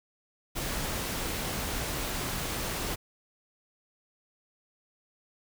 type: noise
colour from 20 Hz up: pink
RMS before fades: -33 dBFS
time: 0.55-2.96 s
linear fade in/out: 20 ms
effects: none